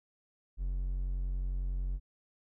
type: tone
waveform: triangle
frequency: 45.5 Hz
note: F#1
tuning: 28 cents flat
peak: -29 dBFS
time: 0.57-2 s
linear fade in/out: 50 ms
effects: none